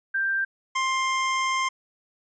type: tone pair in turn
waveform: sine / 25% pulse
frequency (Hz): 1578 / 1053.2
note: G6 / C6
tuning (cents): +11 / +11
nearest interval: perfect fifth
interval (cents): 700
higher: first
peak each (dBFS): -22 / -19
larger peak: second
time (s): 0.14-0.45 / 0.75-1.69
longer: second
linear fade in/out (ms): 10
effects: resampled to 16000 Hz